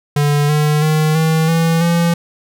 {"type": "tone with pitch steps", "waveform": "square", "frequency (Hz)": [145.8, 150.33, 155.01, 159.82, 164.79, 169.92], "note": ["D3", "D3", "D#3", "D#3", "E3", "F3"], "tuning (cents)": [-12, 41, -6, 47, 0, -47], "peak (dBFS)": -12, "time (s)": [0.16, 2.14], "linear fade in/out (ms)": 5, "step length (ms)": 330, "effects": []}